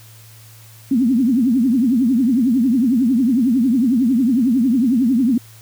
sine tone with vibrato, 246.9 Hz, B3, in tune, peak -12 dBFS, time 0.91-5.38 s, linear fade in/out 5 ms, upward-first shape triangle, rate 11 Hz, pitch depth 250 cents each way, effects added 111 Hz sine -42 dBFS peak until 5.61 s + white hiss -46 dBFS RMS until 5.61 s

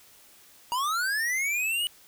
square linear sweep, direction up, 936 to 2960 Hz, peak -26 dBFS, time 0.72-1.87 s, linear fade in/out 0 ms, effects white hiss -55 dBFS RMS until 2.07 s

